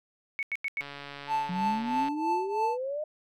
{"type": "tone bursts", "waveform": "sine", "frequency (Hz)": 2217, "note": "C#7", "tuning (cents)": 0, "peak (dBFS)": -28, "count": 4, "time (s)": [0.39, 0.809], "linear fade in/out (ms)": 0, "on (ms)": 38, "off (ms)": 89}
{"type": "click train", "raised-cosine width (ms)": 0.3, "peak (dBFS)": -25, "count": 182, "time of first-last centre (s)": [0.81, 2.085], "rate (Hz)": 142}
{"type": "tone with tremolo", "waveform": "triangle", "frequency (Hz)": 880, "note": "A5", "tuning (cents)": 0, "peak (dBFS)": -22, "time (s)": [1.27, 2.78], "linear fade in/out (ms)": 50, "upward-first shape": "triangle", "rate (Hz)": 3.1, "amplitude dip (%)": 90}
{"type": "exponential sweep", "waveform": "sine", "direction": "up", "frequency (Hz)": [174.61, 622.3], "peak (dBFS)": -30, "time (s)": [1.49, 3.04], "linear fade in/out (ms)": 5}
{"effects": []}